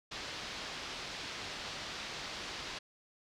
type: low-pass noise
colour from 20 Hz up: white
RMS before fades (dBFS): -43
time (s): 0.11-2.79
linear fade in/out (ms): 10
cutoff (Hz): 5000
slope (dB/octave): 24
effects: none